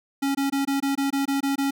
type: tone bursts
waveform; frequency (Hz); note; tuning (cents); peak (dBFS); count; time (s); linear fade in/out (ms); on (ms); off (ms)
square; 276.3; C#4; -6; -22; 10; 0.22-1.709; 10; 130; 21
effects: none